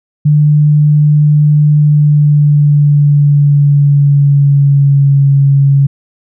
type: tone with pitch glide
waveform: sine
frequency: 149.1 to 139.12 Hz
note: D3 to C#3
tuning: +27 to +7 cents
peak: -4 dBFS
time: 0.25-5.87 s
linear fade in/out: 10 ms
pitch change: -120 cents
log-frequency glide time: 1.77-5.27 s
effects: none